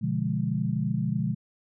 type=chord; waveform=sine; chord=B diminished seventh; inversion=none; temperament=equal; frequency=123.47 / 146.83 / 174.61 / 207.7 Hz; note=B2 / D3 / F3 / Ab3; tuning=0 / 0 / 0 / 0 cents; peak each=-30 dBFS; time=0.01-1.35 s; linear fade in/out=20 ms; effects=none